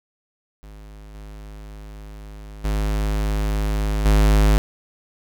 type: tone with level steps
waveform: square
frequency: 51.91 Hz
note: G#1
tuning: in tune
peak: -39 / -36 / -20 / -13 dBFS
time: 0.63-4.58 s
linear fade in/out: 0 ms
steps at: 1.14 / 2.64 / 4.05 s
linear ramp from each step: 10 ms
effects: none